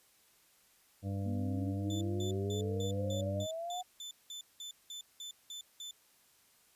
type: harmonic tone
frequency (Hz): 98.7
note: G2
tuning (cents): +12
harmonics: 1 / 2 / 3 / 5 / 6 / 7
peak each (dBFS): -35 / -41 / -45 / -49 / -51 / -52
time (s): 1.02-3.47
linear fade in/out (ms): 50
type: exponential sweep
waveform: sine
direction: up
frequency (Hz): 233.1 to 740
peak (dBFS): -37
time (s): 1.25-3.83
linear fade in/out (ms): 20
type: tone bursts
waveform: 30% pulse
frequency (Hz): 3520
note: A7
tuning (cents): 0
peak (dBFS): -40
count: 14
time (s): 1.9-5.91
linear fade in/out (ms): 2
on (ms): 110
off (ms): 190
effects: white hiss -67 dBFS RMS until 6.75 s + resampled to 32000 Hz